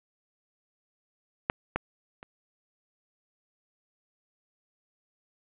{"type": "clicks", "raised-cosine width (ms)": 0.5, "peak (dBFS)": [-9, -12, -29], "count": 3, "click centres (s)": [1.499, 1.76, 2.229], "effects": ["resampled to 8000 Hz", "8-bit"]}